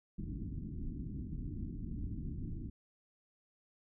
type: low-pass noise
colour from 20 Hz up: pink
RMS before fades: -41 dBFS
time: 0.18-2.7 s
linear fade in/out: 10 ms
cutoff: 310 Hz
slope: 48 dB/octave
effects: none